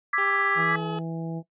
sine chord, E dominant seventh, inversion third, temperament equal, 1174.7 / 1318.5 / 1661.2 / 1975.5 Hz, D6 / E6 / G#6 / B6, 0 / 0 / 0 / 0 cents, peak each -26 / -32 / -27 / -26 dBFS, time 0.13-0.76 s, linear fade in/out 5 ms
20% pulse tone with pitch glide, 397.1 to 425.6 Hz, G4 to G#4, +22 to +42 cents, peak -26 dBFS, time 0.18-0.99 s, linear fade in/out 2 ms, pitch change +120 cents, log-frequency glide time 0.54-0.76 s
harmonic tone, 164.6 Hz, E3, 2 cents flat, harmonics 1 / 2 / 3 / 4 / 5, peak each -30 / -36 / -40 / -42 / -44 dBFS, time 0.55-1.43 s, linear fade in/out 50 ms
effects noise-tail reverb RT60 0.1 s tail -17 dB re dry + resampled to 8000 Hz

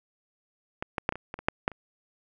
clicks, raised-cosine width 0.5 ms, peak -16 / -13 / -8 / -17 / -23 / -20 / -24 / -7 / -9 / -29 dBFS, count 10, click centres 0.825 / 0.982 / 1.091 / 1.124 / 1.156 / 1.341 / 1.39 / 1.485 / 1.679 / 1.717 s, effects none

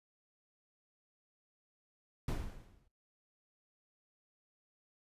brown noise with exponential decay, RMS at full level -32 dBFS, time 2.28-2.88 s, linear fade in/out 2 ms, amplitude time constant 130 ms, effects noise-tail reverb RT60 0.3 s tail -24 dB re dry + resampled to 32000 Hz

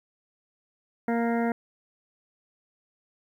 harmonic tone, 233.1 Hz, A#3, in tune, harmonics 1 / 2 / 3 / 4 / 6 / 7 / 8 / 9, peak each -25 / -30 / -31 / -37 / -39 / -43 / -40 / -43 dBFS, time 1.08-1.52 s, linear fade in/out 2 ms, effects 10-bit

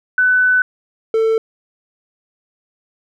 sine / triangle tone pair in turn, 1500 / 446 Hz, F#6 / A4, +23 / +23 cents, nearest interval octave + major sixth, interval 2100 cents, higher first, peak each -10 dBFS, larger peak neither, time 0.18-0.62 / 1.14-1.38 s, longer first, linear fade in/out 2 ms, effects none

